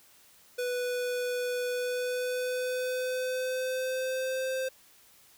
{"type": "tone with pitch glide", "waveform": "square", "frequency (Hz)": [493.9, 522.4], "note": ["B4", "C5"], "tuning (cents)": [0, -3], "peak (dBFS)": -30, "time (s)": [0.58, 4.69], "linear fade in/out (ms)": 10, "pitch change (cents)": 97, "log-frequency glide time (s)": [1.7, 4.5], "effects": ["white hiss -59 dBFS RMS until 5.37 s"]}